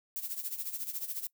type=noise with tremolo; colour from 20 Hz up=violet; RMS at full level=-35 dBFS; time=0.16-1.27 s; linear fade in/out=0 ms; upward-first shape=sine; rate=14 Hz; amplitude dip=75%; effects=noise-tail reverb RT60 0.1 s tail -22 dB re dry